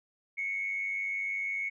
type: tone with amplitude modulation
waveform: sine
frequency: 2203 Hz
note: C#7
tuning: 11 cents flat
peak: -27 dBFS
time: 0.37-1.7 s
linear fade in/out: 20 ms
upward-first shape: sine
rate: 100 Hz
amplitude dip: 65%
effects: tanh soft clip ceiling -23 dBFS